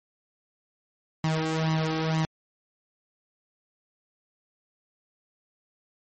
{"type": "tone with flanger", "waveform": "sawtooth", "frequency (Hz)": 159.1, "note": "D#3", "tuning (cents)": 39, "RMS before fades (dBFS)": -26, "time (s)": [1.24, 2.25], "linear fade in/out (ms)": 0, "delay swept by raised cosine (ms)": [0.99, 2.59], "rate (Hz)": 2.1, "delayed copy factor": 0.75, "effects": ["low-pass 8000 Hz 12 dB/octave", "MP3 32 kbps"]}